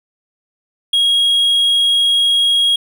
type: tone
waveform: triangle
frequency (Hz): 3288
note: G#7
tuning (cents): -18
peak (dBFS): -9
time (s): 0.93-2.76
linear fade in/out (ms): 5
effects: none